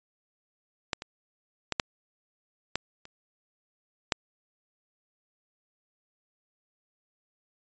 clicks, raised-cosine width 0.2 ms, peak -10 / -21 / -10 / -6 / -9 / -29 / -6 dBFS, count 7, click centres 0.932 / 1.021 / 1.723 / 1.798 / 2.756 / 3.054 / 4.122 s, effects resampled to 16000 Hz

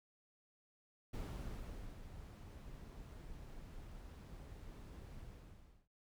brown noise with ADSR envelope, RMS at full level -43 dBFS, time 1.13-5.88 s, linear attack 9 ms, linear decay 820 ms, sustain -9 dB, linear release 670 ms, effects none

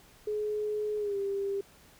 sine tone with pitch glide, 422.6 to 396.6 Hz, G#4 to G4, +30 to +20 cents, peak -29 dBFS, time 0.27-1.61 s, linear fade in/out 5 ms, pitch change -110 cents, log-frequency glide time 0.98-1.17 s, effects pink hiss -58 dBFS RMS until 1.99 s

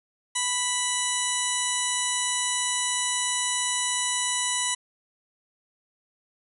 harmonic tone, 987 Hz, B5, 1 cent flat, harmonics 1 / 2 / 3 / 4 / 6 / 7 / 8 / 9 / 10, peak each -33 / -33 / -33 / -33 / -33 / -33 / -33 / -33 / -33 dBFS, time 0.35-4.75 s, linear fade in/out 10 ms, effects none

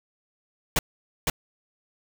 pink noise with echo, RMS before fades -22 dBFS, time 0.76-0.79 s, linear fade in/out 2 ms, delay 510 ms, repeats 1, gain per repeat -2 dB, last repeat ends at 1.3 s, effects none

